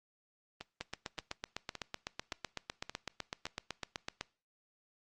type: two click trains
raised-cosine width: 0.2 ms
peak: -20 / -24 dBFS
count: 28 / 6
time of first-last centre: 0.81-4.211 / 0.61-3.467 s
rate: 7.94 / 1.75 Hz
effects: noise-tail reverb RT60 0.4 s tail -22 dB re dry + Opus 24 kbps